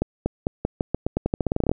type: accelerating click train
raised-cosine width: 2 ms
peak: -8 dBFS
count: 19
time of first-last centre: 0.02-1.716 s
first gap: 240 ms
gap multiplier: 0.87
effects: none